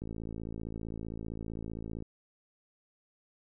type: click train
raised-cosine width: 3 ms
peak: -27 dBFS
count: 112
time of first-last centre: 0.02-2.024 s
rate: 55.4 Hz
effects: none

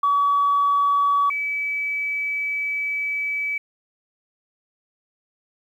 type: tone pair in turn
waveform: sine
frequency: 1137 / 2294 Hz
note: C#6 / D7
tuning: +44 / -41 cents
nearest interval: octave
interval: 1215 cents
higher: second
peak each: -15 / -22 dBFS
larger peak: first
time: 0.03-1.3 / 1.3-3.58 s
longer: second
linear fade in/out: 5 ms
effects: tanh soft clip ceiling -11 dBFS + 9-bit

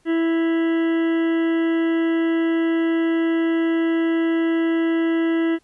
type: harmonic tone with a mistuned harmonic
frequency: 329.6 Hz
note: E4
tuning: in tune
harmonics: 1 / 2 / 3 / 4 / 5 / 6 / 8 / 9 / 10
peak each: -17 / -33 / -39 / -38 / -35 / -34 / -44 / -44 / -47 dBFS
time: 0.05-5.59 s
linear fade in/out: 50 ms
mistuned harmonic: 8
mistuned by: +66 cents
effects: pink hiss -62 dBFS RMS until 5.63 s + resampled to 24000 Hz

